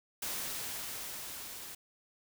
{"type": "noise with level ramp", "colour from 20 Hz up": "white", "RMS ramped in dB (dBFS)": [-37, -46], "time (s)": [0.22, 1.75], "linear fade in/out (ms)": 5, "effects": []}